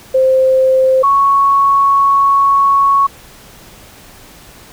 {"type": "tone pair in turn", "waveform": "sine", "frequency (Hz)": [523.3, 1108.8], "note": ["C5", "C#6"], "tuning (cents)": [0, 0], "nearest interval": "octave + minor second", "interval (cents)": 1300, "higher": "second", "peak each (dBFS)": -7, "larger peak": "neither", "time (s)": [[0.14, 1.03], [1.03, 3.07]], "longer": "second", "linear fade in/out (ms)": 10, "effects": ["pink hiss -39 dBFS RMS until 4.72 s"]}